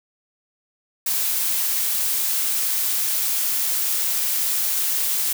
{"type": "noise", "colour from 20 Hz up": "blue", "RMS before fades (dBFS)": -22, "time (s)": [1.06, 5.33], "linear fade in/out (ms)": 5, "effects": []}